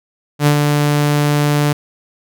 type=tone with ADSR envelope; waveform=sawtooth; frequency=146.83 Hz; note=D3; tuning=in tune; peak=-4 dBFS; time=0.39-1.73 s; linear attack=75 ms; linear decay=84 ms; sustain=-4 dB; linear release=5 ms; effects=none